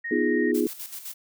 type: tone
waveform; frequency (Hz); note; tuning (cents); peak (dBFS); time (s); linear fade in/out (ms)
sine; 1864.7; A#6; 0; -29; 0.04-0.52; 10
type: chord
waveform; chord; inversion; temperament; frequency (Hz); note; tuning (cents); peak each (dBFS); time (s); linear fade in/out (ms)
sine; F half-diminished seventh; second; equal; 246.9 / 311.1 / 349.2 / 415.3; Cb4 / Eb4 / F4 / Ab4; 0 / 0 / 0 / 0; -26; 0.11-0.67; 5
type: noise with tremolo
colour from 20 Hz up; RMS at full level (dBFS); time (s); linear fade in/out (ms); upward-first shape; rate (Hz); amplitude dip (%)
blue; -36; 0.54-1.14; 10; square; 7.8; 60
effects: none